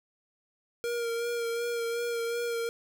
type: tone with vibrato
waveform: square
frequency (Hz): 468.9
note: A#4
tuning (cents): +10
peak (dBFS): -30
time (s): 0.84-2.69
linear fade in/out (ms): 0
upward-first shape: sine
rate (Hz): 2.7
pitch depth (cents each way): 24
effects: none